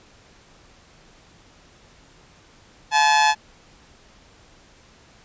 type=tone with amplitude modulation; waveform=sawtooth; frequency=860 Hz; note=A5; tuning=40 cents flat; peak=-8 dBFS; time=2.91-3.35 s; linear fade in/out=50 ms; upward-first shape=sine; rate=151 Hz; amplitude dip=55%; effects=pink hiss -52 dBFS RMS until 5.24 s + resampled to 16000 Hz